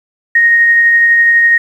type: tone with tremolo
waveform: sine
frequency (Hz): 1864.7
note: A#6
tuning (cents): 0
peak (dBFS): -4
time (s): 0.35-1.58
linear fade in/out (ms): 5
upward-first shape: triangle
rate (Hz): 12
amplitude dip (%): 25
effects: 7-bit